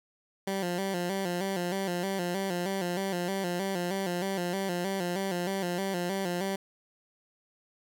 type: tone with vibrato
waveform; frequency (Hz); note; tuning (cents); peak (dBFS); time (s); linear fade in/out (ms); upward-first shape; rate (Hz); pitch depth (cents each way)
15% pulse; 185; F#3; 0; -23; 0.47-6.56; 5; square; 3.2; 86
effects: none